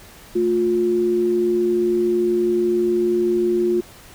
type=tone pair together; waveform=sine; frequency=222.1 / 354.6 Hz; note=A3 / F4; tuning=+16 / +26 cents; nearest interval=minor sixth; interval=810 cents; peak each=-25 / -16 dBFS; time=0.35-3.81 s; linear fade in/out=10 ms; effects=pink hiss -44 dBFS RMS until 4.14 s